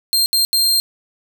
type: tone bursts at uneven times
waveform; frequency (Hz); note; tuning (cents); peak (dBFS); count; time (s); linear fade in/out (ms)
sawtooth; 4186; C8; 0; -10; 3; 0.13-0.26 / 0.33-0.45 / 0.53-0.8; 0
effects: none